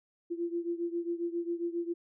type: beating tone pair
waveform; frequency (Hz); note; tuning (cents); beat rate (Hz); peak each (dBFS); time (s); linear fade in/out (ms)
sine; 340 / 347.4; F4 / F4; -46 / -9; 7.4; -33 / -36; 0.3-1.94; 20
effects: none